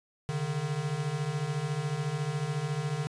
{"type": "beating tone pair", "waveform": "square", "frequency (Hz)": [137.9, 151.9], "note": ["C#3", "D#3"], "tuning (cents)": [-9, -41], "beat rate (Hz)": 14, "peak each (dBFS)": [-35, -32], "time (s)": [0.29, 3.07], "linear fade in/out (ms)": 0, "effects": ["resampled to 22050 Hz"]}